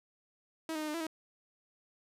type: tone with pitch steps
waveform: sawtooth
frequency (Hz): 321.5 / 309.2 / 306.9 / 301.5 / 333.9 / 317.9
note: E4 / D#4 / D#4 / D4 / E4 / D#4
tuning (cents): -43 / -11 / -24 / +46 / +22 / +37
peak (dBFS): -31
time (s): 0.69-1.068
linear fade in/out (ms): 2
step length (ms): 63
effects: resampled to 32000 Hz